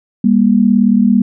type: tone pair together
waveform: sine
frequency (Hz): 200.6 / 238.6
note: G3 / A#3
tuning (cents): +40 / +41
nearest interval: minor third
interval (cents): 301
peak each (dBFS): -10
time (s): 0.24-1.22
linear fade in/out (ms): 5
effects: none